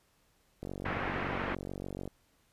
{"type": "click train", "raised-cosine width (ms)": 2, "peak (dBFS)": -26, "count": 69, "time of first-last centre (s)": [0.63, 2.077], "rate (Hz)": 47}
{"type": "low-pass noise", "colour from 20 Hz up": "white", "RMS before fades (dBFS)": -36, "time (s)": [0.85, 1.55], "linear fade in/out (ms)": 5, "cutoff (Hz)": 2000, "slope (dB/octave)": 24}
{"effects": ["pink hiss -70 dBFS RMS until 2.52 s", "resampled to 32000 Hz"]}